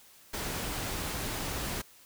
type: noise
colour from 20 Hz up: pink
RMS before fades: -35 dBFS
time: 0.33-1.82 s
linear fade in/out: 10 ms
effects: white hiss -57 dBFS RMS until 2.05 s